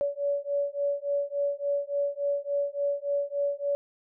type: beating tone pair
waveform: sine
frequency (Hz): 567 / 570.5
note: C#5 / C#5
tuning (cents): +39 / +50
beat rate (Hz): 3.5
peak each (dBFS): -29 / -29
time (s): 0.01-3.75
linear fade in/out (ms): 0
effects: none